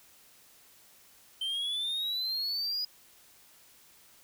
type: exponential sweep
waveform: triangle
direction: up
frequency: 3100 to 4960 Hz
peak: -29 dBFS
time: 1.41-2.85 s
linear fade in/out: 5 ms
effects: white hiss -59 dBFS RMS until 4.23 s